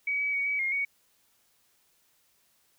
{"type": "tone with pitch steps", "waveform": "sine", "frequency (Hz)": [2268, 2281, 2245, 2276, 2136, 2238], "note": ["C#7", "C#7", "C#7", "C#7", "C7", "C#7"], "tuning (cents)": [39, 49, 21, 45, 35, 16], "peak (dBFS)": -26, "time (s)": [0.07, 0.85], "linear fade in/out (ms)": 5, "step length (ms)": 130, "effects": ["white hiss -68 dBFS RMS until 2.78 s"]}